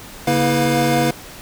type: tone cluster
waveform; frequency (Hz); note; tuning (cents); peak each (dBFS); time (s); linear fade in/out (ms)
square; 141.9 / 237.9 / 323.6 / 497.1 / 708; C#3 / A#3 / E4 / B4 / F5; +41 / +35 / -32 / +11 / +23; -22; 0.27-1.11; 5
effects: pink hiss -37 dBFS RMS until 1.41 s